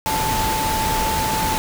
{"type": "tone in noise", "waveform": "sine", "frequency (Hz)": 878, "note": "A5", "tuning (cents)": -4, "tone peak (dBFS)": -21, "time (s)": [0.06, 1.58], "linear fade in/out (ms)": 0, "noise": "pink", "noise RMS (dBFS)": -23, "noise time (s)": [0.06, 1.58], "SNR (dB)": -1, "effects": []}